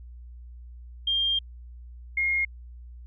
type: tone pair in turn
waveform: sine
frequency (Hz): 3200 / 2142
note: G7 / C7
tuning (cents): +35 / +40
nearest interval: perfect fifth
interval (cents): 695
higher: first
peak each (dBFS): -22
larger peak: neither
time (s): 1.07-1.39 / 2.17-2.45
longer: first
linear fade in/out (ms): 5
effects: added 60 Hz sine -41 dBFS peak until 3.06 s